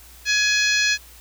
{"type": "harmonic tone", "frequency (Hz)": 840, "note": "G#5", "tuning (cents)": 19, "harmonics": [2, 3, 4, 5, 6, 7, 8], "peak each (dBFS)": [-21, -22, -28, -24, -29, -28, -32], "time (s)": [0.25, 0.98], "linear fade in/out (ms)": 50, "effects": ["added 60 Hz sine -47 dBFS peak until 1.2 s", "white hiss -47 dBFS RMS until 1.2 s"]}